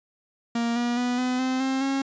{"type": "tone with pitch steps", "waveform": "45% pulse", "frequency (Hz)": [234.1, 240, 246, 252.2, 258.6, 265.1, 271.7], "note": ["A#3", "B3", "B3", "B3", "C4", "C4", "C#4"], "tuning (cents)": [8, -49, -7, 36, -20, 23, -35], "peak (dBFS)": -23, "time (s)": [0.55, 2.02], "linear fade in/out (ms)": 5, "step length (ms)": 210, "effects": ["resampled to 16000 Hz"]}